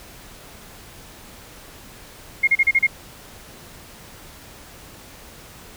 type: tone bursts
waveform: sine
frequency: 2141 Hz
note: C7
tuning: 39 cents sharp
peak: -12 dBFS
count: 6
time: 2.43-2.87 s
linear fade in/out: 10 ms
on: 45 ms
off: 34 ms
effects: pink hiss -43 dBFS RMS until 5.76 s